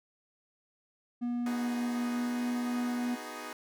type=tone with pitch glide; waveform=triangle; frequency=241.3 to 243.7 Hz; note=B3 to B3; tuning=-40 to -23 cents; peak=-28 dBFS; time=1.21-3.16 s; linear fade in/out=20 ms; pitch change=+17 cents; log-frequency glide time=2.12-2.32 s
type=chord; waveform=10% pulse; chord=G# minor seventh; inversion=first; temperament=equal; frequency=246.9 / 311.1 / 370 / 415.3 Hz; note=B3 / D#4 / F#4 / G#4; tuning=0 / 0 / 0 / 0 cents; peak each=-37 / -36 / -40 / -37 dBFS; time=1.46-3.53 s; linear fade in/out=2 ms
effects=none